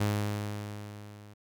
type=tone with level ramp; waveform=sawtooth; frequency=103.83 Hz; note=G#2; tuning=in tune; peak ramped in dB=-21 to -45 dBFS; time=0-1.34 s; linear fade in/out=10 ms; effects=none